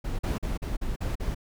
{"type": "noise bursts", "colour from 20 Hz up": "brown", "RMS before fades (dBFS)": -29, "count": 7, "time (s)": [0.04, 1.348], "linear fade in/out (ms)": 10, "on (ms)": 150, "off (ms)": 43, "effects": []}